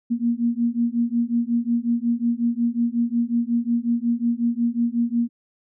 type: beating tone pair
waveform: sine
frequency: 233.1 / 238.6 Hz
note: A#3 / A#3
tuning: 0 / +41 cents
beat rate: 5.5 Hz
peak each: -22 / -22 dBFS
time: 0.1-5.29 s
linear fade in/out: 20 ms
effects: none